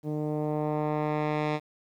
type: tone with low-pass filter sweep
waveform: 10% pulse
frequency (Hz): 151.3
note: D#3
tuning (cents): -48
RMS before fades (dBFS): -29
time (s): 0.03-1.6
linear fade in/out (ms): 50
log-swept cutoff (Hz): 340 to 3400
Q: 0.86
effects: 10-bit